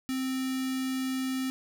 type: tone with notch filter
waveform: square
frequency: 261.6 Hz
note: C4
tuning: in tune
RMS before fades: -31 dBFS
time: 0.09-1.5 s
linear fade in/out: 0 ms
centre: 680 Hz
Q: 0.57
effects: none